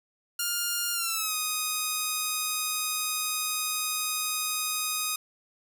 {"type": "tone with pitch glide", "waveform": "5% pulse", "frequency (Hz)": [1409, 1248], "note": ["F6", "D#6"], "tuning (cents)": [15, 5], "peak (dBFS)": -16, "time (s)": [0.39, 5.16], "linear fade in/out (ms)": 5, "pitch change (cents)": -210, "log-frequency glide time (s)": [0.93, 1.35], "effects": []}